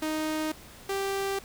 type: tone pair in turn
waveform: sawtooth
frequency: 311.1 / 392.2 Hz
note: D#4 / G4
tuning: 0 / +1 cents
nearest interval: major third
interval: 401 cents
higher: second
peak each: -24 dBFS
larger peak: neither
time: 0.02-0.52 / 0.89-1.39 s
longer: neither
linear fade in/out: 5 ms
effects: pink hiss -49 dBFS RMS until 1.44 s